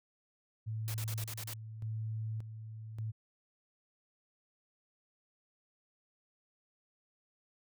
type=tone with tremolo; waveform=sine; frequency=110 Hz; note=A2; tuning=in tune; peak=-35 dBFS; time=0.66-3.12 s; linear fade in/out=20 ms; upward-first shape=square; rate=0.86 Hz; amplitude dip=60%
type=noise bursts; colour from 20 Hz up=white; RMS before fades=-43 dBFS; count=7; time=0.88-1.535 s; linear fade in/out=0 ms; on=61 ms; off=38 ms
effects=none